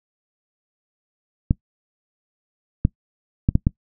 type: clicks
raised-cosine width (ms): 5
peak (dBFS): -3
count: 5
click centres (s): 1.509 / 2.851 / 3.489 / 3.554 / 3.669
effects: noise-tail reverb RT60 0.1 s tail -23 dB re dry